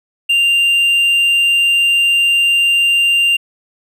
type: tone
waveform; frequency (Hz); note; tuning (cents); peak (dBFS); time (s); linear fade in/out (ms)
triangle; 2787; F7; -4; -8; 0.29-3.37; 10
effects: none